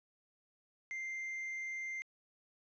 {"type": "tone", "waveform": "triangle", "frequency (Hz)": 2093, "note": "C7", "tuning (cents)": 0, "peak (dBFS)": -37, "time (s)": [0.91, 2.02], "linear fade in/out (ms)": 0, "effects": ["resampled to 16000 Hz"]}